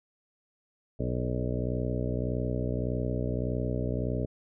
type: harmonic tone with a mistuned harmonic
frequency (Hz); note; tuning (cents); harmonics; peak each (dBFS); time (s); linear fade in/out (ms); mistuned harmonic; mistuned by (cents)
61.7; B1; -1; 1 / 2 / 3 / 4 / 5 / 6 / 7 / 8 / 9 / 10; -34 / -32 / -38 / -36 / -39 / -43 / -37 / -42 / -41 / -41; 0.99-4.26; 10; 9; +18
effects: none